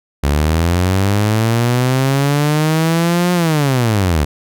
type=linear two-way sweep; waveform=sawtooth; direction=up then down; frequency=69.4 to 179.3 to 69.4 Hz; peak=-8 dBFS; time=0.23-4.25 s; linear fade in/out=10 ms; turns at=3.33 s; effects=none